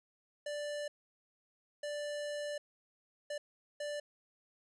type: tone bursts at uneven times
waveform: square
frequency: 587.3 Hz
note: D5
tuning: in tune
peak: -38 dBFS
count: 4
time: 0.46-0.88 / 1.83-2.58 / 3.3-3.38 / 3.8-4 s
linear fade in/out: 5 ms
effects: resampled to 22050 Hz